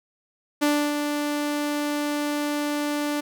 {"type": "tone with ADSR envelope", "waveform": "sawtooth", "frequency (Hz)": 293.7, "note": "D4", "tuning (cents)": 0, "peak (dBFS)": -14, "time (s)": [0.61, 3.21], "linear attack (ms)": 19, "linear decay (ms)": 300, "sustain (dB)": -6, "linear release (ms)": 12, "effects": []}